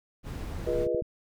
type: noise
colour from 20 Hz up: brown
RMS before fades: -36 dBFS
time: 0.23-0.88 s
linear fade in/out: 50 ms
type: chord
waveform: sine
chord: F half-diminished seventh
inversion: none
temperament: equal with one note detuned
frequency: 349.2 / 415.3 / 484.8 / 622.3 Hz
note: F4 / Ab4 / Cb5 / Eb5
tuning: 0 / 0 / -32 / 0 cents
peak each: -32 / -34 / -28 / -33 dBFS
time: 0.66-1.02 s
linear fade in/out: 20 ms
type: clicks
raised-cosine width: 5 ms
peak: -25 dBFS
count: 4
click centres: 0.786 / 0.867 / 0.947 / 1.022 s
effects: none